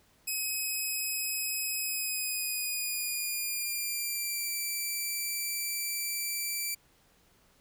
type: tone with pitch glide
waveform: 5% pulse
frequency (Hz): 2546 to 2335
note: D#7 to D7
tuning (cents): +39 to -11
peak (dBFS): -22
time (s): 0.27-6.75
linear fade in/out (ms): 10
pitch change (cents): -150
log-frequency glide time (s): 1.79-4.57
effects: pink hiss -65 dBFS RMS until 7.6 s